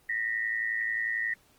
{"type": "tone pair together", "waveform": "sine", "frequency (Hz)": [1843.8, 1955], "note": ["A#6", "B6"], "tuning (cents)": [-19, -18], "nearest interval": "minor second", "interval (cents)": 101, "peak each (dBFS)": [-30, -31], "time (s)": [0.09, 1.34], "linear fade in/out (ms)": 5, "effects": ["pink hiss -63 dBFS RMS until 1.58 s", "Opus 24 kbps"]}